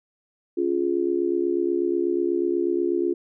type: tone with amplitude modulation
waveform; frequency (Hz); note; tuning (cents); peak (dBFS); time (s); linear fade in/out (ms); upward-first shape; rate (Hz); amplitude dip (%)
sine; 349.2; F4; 0; -16; 0.57-3.14; 10; sine; 68.2; 95
effects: none